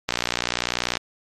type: click train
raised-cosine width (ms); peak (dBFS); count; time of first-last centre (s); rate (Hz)
0.2; -4; 54; 0.09-0.97; 60.2
effects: MP3 64 kbps